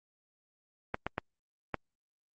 clicks, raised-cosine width 0.5 ms, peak -16 dBFS, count 4, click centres 0.944 / 1.066 / 1.181 / 1.743 s, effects Opus 32 kbps

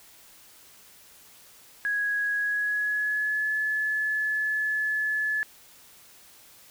sine tone with pitch glide, 1661.2 to 1719.8 Hz, G#6 to A6, 0 to -40 cents, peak -24 dBFS, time 1.85-5.43 s, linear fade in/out 0 ms, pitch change +60 cents, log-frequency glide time 2.36-3.53 s, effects white hiss -53 dBFS RMS until 6.7 s

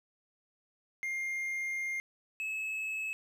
triangle tone pair in turn, 2116 / 2589 Hz, C7 / E7, +19 / -32 cents, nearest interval minor third, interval 349 cents, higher second, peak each -31 / -32 dBFS, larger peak first, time 1.03-2 / 2.4-3.13 s, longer first, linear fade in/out 0 ms, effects none

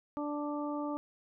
harmonic tone, 293.7 Hz, D4, in tune, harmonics 1 / 2 / 3 / 4, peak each -35 / -40 / -42 / -43 dBFS, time 0.17-0.97 s, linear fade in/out 0 ms, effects none

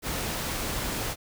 pink noise, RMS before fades -31 dBFS, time 0.02-1.16 s, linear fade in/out 50 ms, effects none

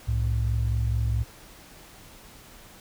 sine tone pair together, 65.41 / 110.01 Hz, C2 / A2, 0 / 0 cents, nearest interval major sixth, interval 900 cents, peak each -24 dBFS, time 0.07-1.24 s, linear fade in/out 20 ms, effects tanh soft clip ceiling -16 dBFS + pink hiss -49 dBFS RMS until 2.8 s

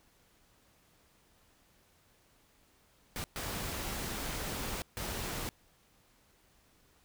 pink noise bursts at uneven times, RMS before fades -38 dBFS, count 3, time 3.16-3.24 / 3.36-4.82 / 4.97-5.49 s, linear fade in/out 0 ms, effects pink hiss -67 dBFS RMS until 7.04 s

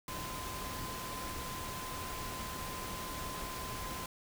sine tone in noise, 1030 Hz, C6, 28 cents flat, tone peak -44 dBFS, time 0.08-4.06 s, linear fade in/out 2 ms, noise pink, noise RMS -42 dBFS, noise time 0.08-4.06 s, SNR -5 dB, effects none

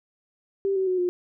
sine tone with pitch steps, 392 / 380 / 368.3 / 357 Hz, G4 / F#4 / F#4 / F4, 0 / +46 / -8 / +38 cents, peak -21 dBFS, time 0.65-1.09 s, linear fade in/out 0 ms, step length 110 ms, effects none

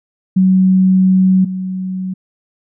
sine tone pair in turn, 187.4 / 186.64 Hz, F#3 / F#3, +22 / +15 cents, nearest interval unison, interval 7 cents, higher first, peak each -7 / -18 dBFS, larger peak first, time 0.36-1.45 / 1.45-2.14 s, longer first, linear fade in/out 10 ms, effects none

